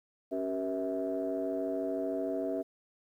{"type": "tone cluster", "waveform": "sine", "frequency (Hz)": [277.2, 383.8, 477.2, 651], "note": ["C#4", "G4", "A#4", "E5"], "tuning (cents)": [0, -37, 41, -22], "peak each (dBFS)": [-35, -36, -38, -34], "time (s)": [0.31, 2.63], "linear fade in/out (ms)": 20, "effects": ["tanh soft clip ceiling -23 dBFS", "11-bit"]}